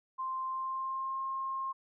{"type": "tone with pitch glide", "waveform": "sine", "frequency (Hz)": [1046.5, 1067.3], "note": ["C6", "C6"], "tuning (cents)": [0, 34], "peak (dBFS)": -33, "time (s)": [0.18, 1.73], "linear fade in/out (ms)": 20, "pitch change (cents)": 34, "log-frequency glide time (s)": [0.46, 1.21], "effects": []}